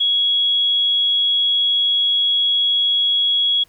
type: tone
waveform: sine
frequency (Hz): 3333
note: G#7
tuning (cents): +5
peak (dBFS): -14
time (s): 0-3.64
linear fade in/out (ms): 10
effects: pink hiss -55 dBFS RMS until 3.68 s